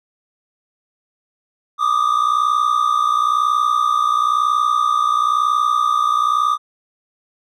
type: tone pair together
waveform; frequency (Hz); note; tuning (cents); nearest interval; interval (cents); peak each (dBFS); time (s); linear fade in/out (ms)
triangle; 1174.7 / 1235.7; D6 / D#6; 0 / -12; minor second; 88; -15; 1.78-6.58; 50
effects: none